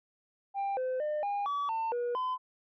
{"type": "tone with pitch steps", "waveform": "sine", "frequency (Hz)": [793, 513, 603, 811, 1143, 899, 482.5, 1018], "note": ["G5", "C5", "D5", "G#5", "D6", "A5", "B4", "C6"], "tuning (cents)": [20, -34, 46, -41, -47, 37, -40, -48], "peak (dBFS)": -27, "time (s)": [0.54, 2.38], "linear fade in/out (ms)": 50, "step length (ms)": 230, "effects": ["tanh soft clip ceiling -29 dBFS"]}